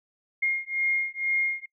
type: beating tone pair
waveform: sine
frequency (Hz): 2133 / 2135.1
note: C7 / C7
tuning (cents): +33 / +34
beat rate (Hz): 2.1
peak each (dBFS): -27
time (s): 0.42-1.66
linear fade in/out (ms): 10
effects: noise-tail reverb RT60 0.1 s tail -25 dB re dry